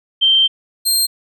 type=tone pair in turn; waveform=sine / 20% pulse; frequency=3136 / 4186 Hz; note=G7 / C8; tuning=0 / 0 cents; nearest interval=perfect fourth; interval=500 cents; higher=second; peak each=-9 / -7 dBFS; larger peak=second; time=0.21-0.48 / 0.85-1.07 s; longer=first; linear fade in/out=20 ms; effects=none